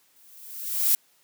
violet noise with exponential growth, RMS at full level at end -18 dBFS, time 0.16-0.95 s, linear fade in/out 1 ms, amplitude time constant 170 ms, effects white hiss -63 dBFS RMS until 1.23 s + high-pass 150 Hz 12 dB/octave

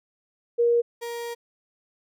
sine / 35% pulse tone pair in turn, 472.7 / 470.8 Hz, A#4 / A#4, +24 / +17 cents, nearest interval unison, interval 7 cents, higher first, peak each -17 / -29 dBFS, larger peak first, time 0.58-0.82 / 1.01-1.35 s, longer second, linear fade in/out 20 ms, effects none

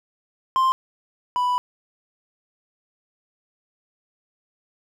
triangle tone pair in turn, 1048 / 989.2 Hz, C6 / B5, +2 / +3 cents, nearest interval minor second, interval 99 cents, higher first, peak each -14 / -17 dBFS, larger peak first, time 0.56-0.72 / 1.36-1.58 s, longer second, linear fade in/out 0 ms, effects none

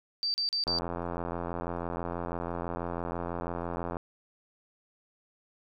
sine tone bursts, 4652 Hz, D8, 17 cents flat, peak -27 dBFS, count 4, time 0.23-0.787 s, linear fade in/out 0 ms, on 110 ms, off 39 ms
click train, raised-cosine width 1 ms, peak -20 dBFS, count 285, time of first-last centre 0.67-3.968 s, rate 86.1 Hz
effects none

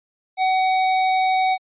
square tone, 752 Hz, F#5, 28 cents sharp, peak -17 dBFS, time 0.37-1.58 s, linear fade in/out 50 ms, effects resampled to 8000 Hz

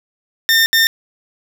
20% pulse tone bursts at uneven times, 1812 Hz, A#6, 50 cents flat, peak -5 dBFS, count 2, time 0.49-0.66 / 0.73-0.87 s, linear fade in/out 0 ms, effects none

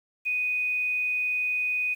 sine tone, 2489 Hz, D#7, in tune, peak -24 dBFS, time 0.25-1.95 s, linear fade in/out 20 ms, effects 9-bit

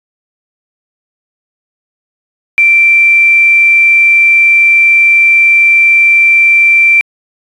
sine tone with quantisation, 2349 Hz, D7, in tune, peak -3 dBFS, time 2.58-7.01 s, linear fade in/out 0 ms, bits 5, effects resampled to 24000 Hz

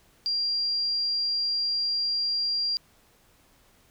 sine tone, 4765 Hz, D8, 24 cents sharp, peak -24 dBFS, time 0.26-2.77 s, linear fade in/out 0 ms, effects pink hiss -61 dBFS RMS until 3.9 s

